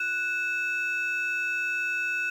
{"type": "tone pair together", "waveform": "sine", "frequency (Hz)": [1480, 2618], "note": ["F#6", "E7"], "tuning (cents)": [0, -13], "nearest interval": "minor seventh", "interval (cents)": 987, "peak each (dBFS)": -27, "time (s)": [0, 2.3], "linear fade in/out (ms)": 5, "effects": ["tanh soft clip ceiling -22 dBFS", "9-bit"]}